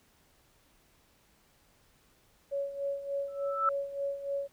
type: tone with tremolo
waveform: sine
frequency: 559 Hz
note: C#5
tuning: 14 cents sharp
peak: -29 dBFS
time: 2.51-4.48 s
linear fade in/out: 20 ms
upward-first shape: sine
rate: 3.4 Hz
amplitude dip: 70%
type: tone with exponential growth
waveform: sine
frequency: 1320 Hz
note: E6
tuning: 2 cents sharp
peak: -21 dBFS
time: 3.28-3.69 s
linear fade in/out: 2 ms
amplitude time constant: 89 ms
effects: pink hiss -66 dBFS RMS until 4.52 s